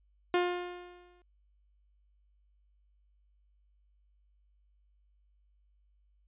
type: tone with exponential decay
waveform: sawtooth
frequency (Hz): 355.1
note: F4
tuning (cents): +29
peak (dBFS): -20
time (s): 0.34-1.22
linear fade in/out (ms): 2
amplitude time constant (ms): 190
effects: added 50 Hz sine -65 dBFS peak until 6.27 s + resampled to 8000 Hz